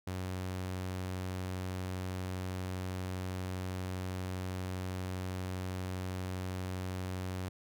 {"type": "tone", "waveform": "sawtooth", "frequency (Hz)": 92.5, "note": "F#2", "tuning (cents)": 0, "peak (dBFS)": -32, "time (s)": [0.07, 7.49], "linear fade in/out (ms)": 5, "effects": []}